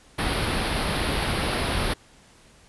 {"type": "band-stop noise", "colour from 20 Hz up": "pink", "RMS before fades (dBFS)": -25, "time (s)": [0.18, 1.94], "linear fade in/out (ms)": 10, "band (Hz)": [4800, 10000], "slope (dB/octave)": 48, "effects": ["pink hiss -54 dBFS RMS until 2.68 s", "resampled to 24000 Hz"]}